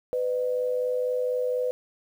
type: tone pair together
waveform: sine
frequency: 501.8 / 606 Hz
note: B4 / D#5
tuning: +28 / -46 cents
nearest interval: minor third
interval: 326 cents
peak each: -24 / -33 dBFS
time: 0.13-1.71 s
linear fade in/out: 0 ms
effects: 9-bit

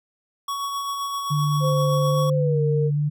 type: tone with tremolo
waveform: square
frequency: 1119 Hz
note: C#6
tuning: 16 cents sharp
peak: -25 dBFS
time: 0.48-2.3 s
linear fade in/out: 5 ms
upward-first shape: sine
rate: 7.7 Hz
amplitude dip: 30%
type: tone with vibrato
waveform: sine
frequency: 146.83 Hz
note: D3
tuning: in tune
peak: -19 dBFS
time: 1.3-3.1 s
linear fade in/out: 20 ms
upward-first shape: square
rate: 1.2 Hz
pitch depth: 13 cents each way
type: tone with pitch glide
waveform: sine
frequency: 520 to 460.6 Hz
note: C5 to A#4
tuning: -11 to -21 cents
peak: -22 dBFS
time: 1.6-2.91 s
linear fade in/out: 50 ms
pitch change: -210 cents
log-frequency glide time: 2.35-2.61 s
effects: none

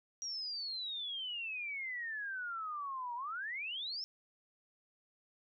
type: exponential two-way sweep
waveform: sine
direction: down then up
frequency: 5750 to 937 to 5460 Hz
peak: -38 dBFS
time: 0.22-4.04 s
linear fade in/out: 0 ms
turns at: 3.15 s
effects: none

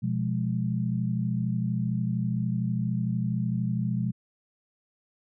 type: chord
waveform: sine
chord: F diminished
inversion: second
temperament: equal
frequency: 123.47 / 174.61 / 207.7 Hz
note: Cb3 / F3 / Ab3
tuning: 0 / 0 / 0 cents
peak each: -28 / -30 / -30 dBFS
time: 0.02-4.12 s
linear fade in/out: 20 ms
effects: none

